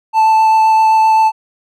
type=tone with vibrato; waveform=triangle; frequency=880 Hz; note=A5; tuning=in tune; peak=-5 dBFS; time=0.13-1.32 s; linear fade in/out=50 ms; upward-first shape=sine; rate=7.7 Hz; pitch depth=8 cents each way; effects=none